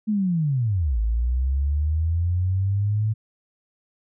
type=linear two-way sweep; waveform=sine; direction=down then up; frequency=220 to 53.1 to 110 Hz; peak=-19 dBFS; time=0.07-3.14 s; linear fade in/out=20 ms; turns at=0.99 s; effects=none